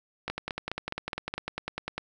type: two click trains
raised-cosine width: 0.3 ms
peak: -16 / -15 dBFS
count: 18 / 6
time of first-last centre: 0.28-1.98 / 0.3-1.34 s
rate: 10 / 4.81 Hz
effects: none